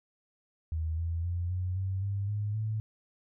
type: tone with pitch steps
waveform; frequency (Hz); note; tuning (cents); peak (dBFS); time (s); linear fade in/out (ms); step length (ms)
sine; 80 / 83.59 / 87.34 / 91.26 / 95.36 / 99.64 / 104.11 / 108.78; D#2 / E2 / F2 / F#2 / G2 / G2 / G#2 / A2; +49 / +25 / +1 / -23 / -47 / +29 / +5 / -19; -29; 0.72-2.8; 0; 260
effects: none